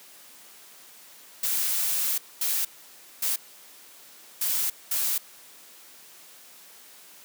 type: noise bursts at uneven times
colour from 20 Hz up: blue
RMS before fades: -26 dBFS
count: 5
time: 1.43-2.18 / 2.41-2.65 / 3.22-3.36 / 4.41-4.7 / 4.91-5.18 s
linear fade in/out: 5 ms
effects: white hiss -50 dBFS RMS until 7.24 s + high-pass 200 Hz 12 dB/octave